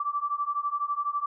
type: beating tone pair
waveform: sine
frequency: 1157 / 1169 Hz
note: D6 / D6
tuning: -26 / -8 cents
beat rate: 12 Hz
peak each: -30 / -29 dBFS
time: 0-1.26 s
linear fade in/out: 5 ms
effects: none